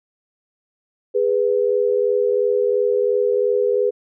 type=tone pair together; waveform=sine; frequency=411 / 493.9 Hz; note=G#4 / B4; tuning=-18 / 0 cents; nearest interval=minor third; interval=318 cents; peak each=-18 dBFS; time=1.14-3.91 s; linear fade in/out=20 ms; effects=none